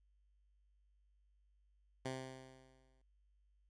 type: tone with exponential decay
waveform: 10% pulse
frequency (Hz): 130.81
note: C3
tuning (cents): 0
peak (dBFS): -31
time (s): 2.05-3.02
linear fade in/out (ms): 5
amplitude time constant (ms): 210
effects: added 50 Hz sine -70 dBFS peak until 3.69 s + resampled to 22050 Hz